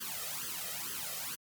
white noise with flanger, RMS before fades -39 dBFS, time 0-1.36 s, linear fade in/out 20 ms, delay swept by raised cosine 0.63 to 1.62 ms, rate 2.2 Hz, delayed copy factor +0.9, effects high-pass 100 Hz 12 dB/octave + MP3 96 kbps

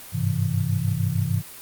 sine tone cluster, 98.5 / 105 / 131.1 / 163.8 Hz, G2 / G#2 / C3 / E3, +9 / +19 / +4 / -11 cents, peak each -26 dBFS, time 0.12-1.43 s, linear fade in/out 50 ms, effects white hiss -41 dBFS RMS until 1.61 s + Opus 32 kbps

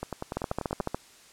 two click trains, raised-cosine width 1 ms, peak -18 / -14 dBFS, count 9 / 9, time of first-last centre 0.03-0.807 / 0.37-0.946 s, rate 10.3 / 13.9 Hz, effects white hiss -54 dBFS RMS until 1.32 s + low-pass 9000 Hz 12 dB/octave

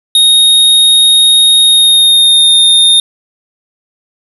square tone with pitch glide, 3729 to 3663 Hz, A#7 to A#7, 0 to -31 cents, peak -4 dBFS, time 0.15-3 s, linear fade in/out 2 ms, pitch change -31 cents, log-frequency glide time 1.62-2.57 s, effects none

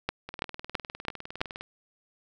two click trains, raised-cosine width 0.3 ms, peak -22 / -11 dBFS, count 27 / 5, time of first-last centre 0.29-1.61 / 0.09-1.415 s, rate 19.7 / 3.02 Hz, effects none

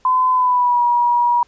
sine tone with pitch glide, 1018 to 960.9 Hz, C6 to B5, -48 to -48 cents, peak -12 dBFS, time 0.05-1.43 s, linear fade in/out 2 ms, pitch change -100 cents, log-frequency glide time 0.31-0.83 s, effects pink hiss -56 dBFS RMS until 1.47 s + resampled to 16000 Hz

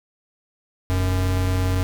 square tone pair together, 43.41 / 92.1 Hz, F1 / F#2, -10 / -7 cents, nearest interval octave + minor second, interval 1303 cents, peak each -27 / -20 dBFS, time 0.9-1.83 s, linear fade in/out 0 ms, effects none

